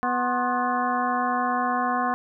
harmonic tone with a mistuned harmonic, 246.9 Hz, B3, in tune, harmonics 1 / 2 / 3 / 4 / 5 / 6 / 7, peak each -29 / -35 / -26 / -26 / -33 / -33 / -35 dBFS, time 0.03-2.14 s, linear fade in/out 0 ms, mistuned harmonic 4, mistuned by +130 cents, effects none

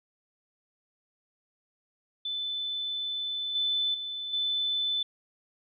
sine tone with level steps, 3513 Hz, A7, 3 cents flat, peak -30 / -25 / -33 / -26 dBFS, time 2.25-5.03 s, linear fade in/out 5 ms, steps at 3.55 / 3.94 / 4.33 s, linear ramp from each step 5 ms, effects none

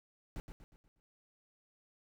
brown noise with echo, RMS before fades -41 dBFS, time 0.36-0.4 s, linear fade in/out 0 ms, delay 120 ms, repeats 5, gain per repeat -7 dB, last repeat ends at 1 s, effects none

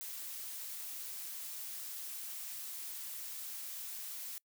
blue noise, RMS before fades -44 dBFS, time 0.01-4.38 s, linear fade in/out 0 ms, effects noise-tail reverb RT60 0.1 s tail -25 dB re dry

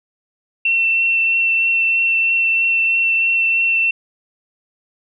sine tone with vibrato, 2699 Hz, E7, 40 cents sharp, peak -13 dBFS, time 0.65-3.91 s, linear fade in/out 5 ms, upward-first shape triangle, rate 3.1 Hz, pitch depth 12 cents each way, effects none

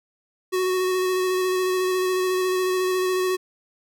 square tone with vibrato, 370 Hz, F#4, in tune, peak -21 dBFS, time 0.52-3.37 s, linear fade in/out 20 ms, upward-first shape square, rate 14 Hz, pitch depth 13 cents each way, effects none

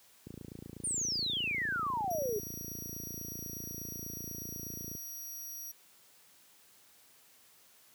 click train, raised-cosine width 3 ms, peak -31 dBFS, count 133, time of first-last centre 0.27-4.951 s, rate 28.2 Hz
sine exponential sweep, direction down, 9400 to 397.3 Hz, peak -31 dBFS, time 0.84-2.39 s, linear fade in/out 5 ms
15% pulse tone, 5750 Hz, F8, 50 cents sharp, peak -36 dBFS, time 2.1-5.72 s, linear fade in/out 10 ms
effects white hiss -62 dBFS RMS until 7.94 s + high-pass 80 Hz 12 dB/octave

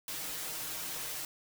white noise with comb filter, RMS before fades -39 dBFS, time 0.08-1.25 s, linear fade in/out 2 ms, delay 6.4 ms, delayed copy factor +1, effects none

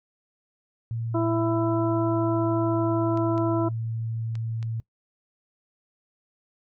sine tone with pitch glide, 114.8 to 113.28 Hz, A#2 to A#2, -26 to -49 cents, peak -27 dBFS, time 0.91-4.8 s, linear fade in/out 0 ms, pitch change -23 cents, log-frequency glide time 1.52-4 s
harmonic tone, 332.1 Hz, E4, 13 cents sharp, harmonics 1 / 2 / 3 / 4, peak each -23 / -29 / -33 / -35 dBFS, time 1.14-3.69 s, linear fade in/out 10 ms
clicks, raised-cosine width 0.2 ms, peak -27 dBFS, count 4, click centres 3.174 / 3.379 / 4.354 / 4.628 s
effects noise-tail reverb RT60 0.1 s tail -21 dB re dry

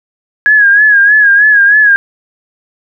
sine tone with vibrato, 1661.2 Hz, G#6, in tune, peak -3 dBFS, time 0.46-1.96 s, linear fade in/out 0 ms, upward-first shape sine, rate 3.2 Hz, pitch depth 67 cents each way, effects none

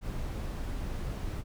brown noise, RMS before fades -35 dBFS, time 0.01-1.44 s, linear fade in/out 50 ms, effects none

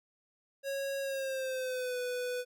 square tone with pitch glide, 550 to 495.7 Hz, C#5 to B4, -14 to +6 cents, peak -34 dBFS, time 0.63-2.45 s, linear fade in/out 50 ms, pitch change -180 cents, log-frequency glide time 1-1.98 s, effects none

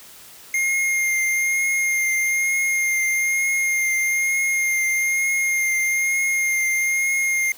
square tone with vibrato, 2126 Hz, C7, 27 cents sharp, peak -19 dBFS, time 0.54-7.52 s, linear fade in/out 2 ms, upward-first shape triangle, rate 1.1 Hz, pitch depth 20 cents each way, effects white hiss -44 dBFS RMS until 7.57 s

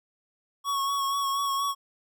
square tone with vibrato, 1109 Hz, C#6, in tune, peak -26 dBFS, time 0.64-1.75 s, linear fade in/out 50 ms, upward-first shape sine, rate 4.2 Hz, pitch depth 27 cents each way, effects none

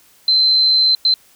sine tone bursts at uneven times, 4087 Hz, C8, 41 cents flat, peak -10 dBFS, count 2, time 0.28-0.95 / 1.05-1.14 s, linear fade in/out 2 ms, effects white hiss -51 dBFS RMS until 1.35 s

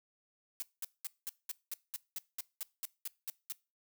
blue noise bursts, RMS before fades -39 dBFS, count 14, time 0.6-3.522 s, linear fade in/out 0 ms, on 23 ms, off 200 ms, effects noise-tail reverb RT60 0.3 s tail -22 dB re dry

